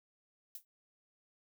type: noise with exponential decay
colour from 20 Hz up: violet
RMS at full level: -41 dBFS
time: 0.55-0.65 s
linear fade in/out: 2 ms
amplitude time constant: 20 ms
effects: none